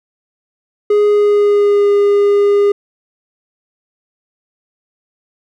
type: tone with pitch glide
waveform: triangle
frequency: 415.3 to 406.5 Hz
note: G#4 to G#4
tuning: 0 to -37 cents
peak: -6 dBFS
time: 0.9-2.72 s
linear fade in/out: 5 ms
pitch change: -37 cents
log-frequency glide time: 1.06-1.9 s
effects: none